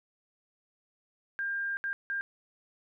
sine tone bursts at uneven times, 1600 Hz, G6, 35 cents sharp, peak -30 dBFS, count 3, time 1.39-1.77 / 1.84-1.93 / 2.1-2.21 s, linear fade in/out 0 ms, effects none

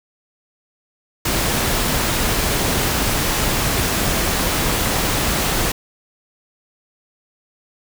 pink noise, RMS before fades -19 dBFS, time 1.25-5.72 s, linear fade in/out 5 ms, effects none

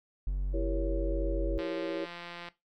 triangle tone, 46.98 Hz, F#1, 27 cents sharp, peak -26 dBFS, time 0.27-1.58 s, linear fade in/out 0 ms
sine chord, E diminished seventh, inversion none, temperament equal, 329.6 / 392 / 466.2 / 554.4 Hz, E4 / G4 / Bb4 / Db5, 0 / 0 / 0 / 0 cents, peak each -35 / -40 / -40 / -36 dBFS, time 0.53-2.06 s, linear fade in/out 20 ms
click train, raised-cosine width 0.3 ms, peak -27 dBFS, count 156, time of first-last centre 1.59-2.486 s, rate 173 Hz
effects noise-tail reverb RT60 0.2 s tail -17 dB re dry

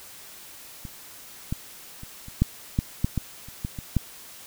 clicks, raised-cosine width 5 ms, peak -24 / -14 / -27 / -28 / -6 / -9 / -9 / -12 / -30 / -16 / -21 / -8 dBFS, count 12, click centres 0.852 / 1.525 / 2.034 / 2.284 / 2.42 / 2.789 / 3.045 / 3.177 / 3.486 / 3.649 / 3.788 / 3.967 s, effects white hiss -45 dBFS RMS until 4.46 s

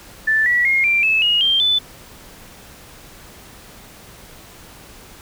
sine tone with pitch steps, 1760 / 1941.6 / 2142 / 2363 / 2607 / 2876 / 3172 / 3500 Hz, A6 / B6 / C7 / D7 / E7 / F#7 / G7 / A7, 0 / -30 / +40 / +10 / -20 / -50 / +20 / -10 cents, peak -13 dBFS, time 0.27-1.79 s, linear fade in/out 10 ms, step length 190 ms, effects pink hiss -42 dBFS RMS until 5.21 s

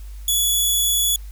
10% pulse tone, 3406 Hz, G#7, 43 cents sharp, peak -9 dBFS, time 0.28-1.16 s, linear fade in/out 2 ms, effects added 50 Hz sine -32 dBFS peak until 1.31 s + white hiss -52 dBFS RMS until 1.31 s

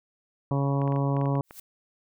harmonic tone, 139.2 Hz, C#3, 8 cents sharp, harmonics 1 / 2 / 3 / 4 / 5 / 6 / 7 / 8, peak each -24 / -30 / -35 / -34 / -38 / -41 / -36 / -40 dBFS, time 0.51-1.41 s, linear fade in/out 2 ms
clicks, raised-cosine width 0.5 ms, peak -27 dBFS, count 9, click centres 0.817 / 0.877 / 0.922 / 0.961 / 1.167 / 1.213 / 1.257 / 1.354 / 1.509 s
blue noise with exponential growth, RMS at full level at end -39 dBFS, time 1.43-1.6 s, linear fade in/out 5 ms, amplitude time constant 36 ms
effects none

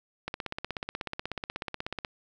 click train, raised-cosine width 0.3 ms, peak -17 dBFS, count 30, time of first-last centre 0.28-2.048 s, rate 16.4 Hz, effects none

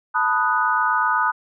sine chord, B dominant seventh, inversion third, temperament equal, 880 / 987.8 / 1244.5 / 1480 Hz, A5 / B5 / D#6 / F#6, 0 / 0 / 0 / 0 cents, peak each -24 / -23 / -21 / -22 dBFS, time 0.14-1.32 s, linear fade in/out 20 ms, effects none

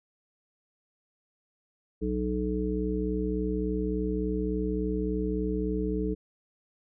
harmonic tone, 61.74 Hz, B1, in tune, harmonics 1 / 3 / 5 / 7, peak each -32 / -32 / -32 / -32 dBFS, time 2.01-6.15 s, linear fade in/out 20 ms, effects none

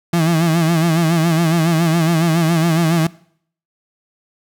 35% pulse tone with vibrato, 164.81 Hz, E3, in tune, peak -11 dBFS, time 0.13-3.07 s, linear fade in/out 5 ms, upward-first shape sine, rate 7.2 Hz, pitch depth 80 cents each way, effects noise-tail reverb RT60 0.6 s tail -21 dB re dry

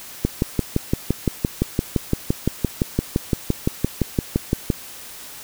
click train, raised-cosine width 3 ms, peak -4 dBFS, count 27, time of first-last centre 0.25-4.702 s, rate 5.84 Hz, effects white hiss -38 dBFS RMS until 5.43 s

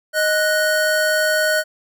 square tone pair together, 620.6 / 1476 Hz, D#5 / F#6, -5 / -5 cents, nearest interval octave + minor third, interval 1500 cents, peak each -19 / -19 dBFS, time 0.13-1.64 s, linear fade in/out 50 ms, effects none

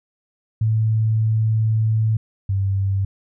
sine tone pair in turn, 110.2 / 97.64 Hz, A2 / G2, +3 / -6 cents, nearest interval major second, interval 209 cents, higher first, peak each -15 / -17 dBFS, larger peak first, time 0.61-2.17 / 2.49-3.05 s, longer first, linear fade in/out 5 ms, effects none

